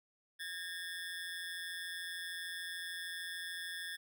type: ring-modulated tone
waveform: 25% pulse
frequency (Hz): 1728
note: A6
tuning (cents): -32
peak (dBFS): -34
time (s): 0.39-3.97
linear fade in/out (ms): 20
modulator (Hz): 86.7
effects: none